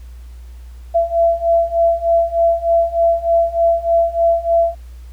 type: beating tone pair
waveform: sine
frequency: 671 / 674.3 Hz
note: E5 / E5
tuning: +31 / +39 cents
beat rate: 3.3 Hz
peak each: -16 / -14 dBFS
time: 0.94-4.75 s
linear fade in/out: 20 ms
effects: added 60 Hz sine -32 dBFS peak until 5.12 s + pink hiss -53 dBFS RMS until 5.12 s